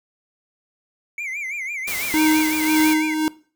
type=tone with vibrato; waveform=triangle; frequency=2217 Hz; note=C#7; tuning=in tune; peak=-24 dBFS; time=1.18-3.14 s; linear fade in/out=2 ms; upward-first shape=sine; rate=6 Hz; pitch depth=150 cents each way
type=noise; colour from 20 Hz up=white; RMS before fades=-28 dBFS; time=1.87-2.94 s; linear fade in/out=10 ms
type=tone with tremolo; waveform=square; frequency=311.1 Hz; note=D#4; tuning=in tune; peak=-15 dBFS; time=2.14-3.28 s; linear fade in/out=0 ms; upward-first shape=sine; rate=1.8 Hz; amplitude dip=60%
effects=noise-tail reverb RT60 0.4 s tail -20 dB re dry